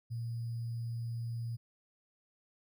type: tone with sample-and-hold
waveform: sine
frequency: 116.54 Hz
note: A#2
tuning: in tune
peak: -35 dBFS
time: 0.1-1.57 s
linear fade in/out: 20 ms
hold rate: 4900 Hz
effects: none